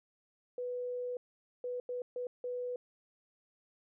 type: tone bursts at uneven times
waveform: sine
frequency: 493.9 Hz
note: B4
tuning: in tune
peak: -35 dBFS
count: 5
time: 0.58-1.17 / 1.64-1.8 / 1.89-2.02 / 2.16-2.27 / 2.44-2.76 s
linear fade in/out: 2 ms
effects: none